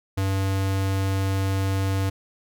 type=tone; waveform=square; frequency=96.7 Hz; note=G2; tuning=23 cents flat; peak=-22 dBFS; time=0.17-2.1 s; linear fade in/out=10 ms; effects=none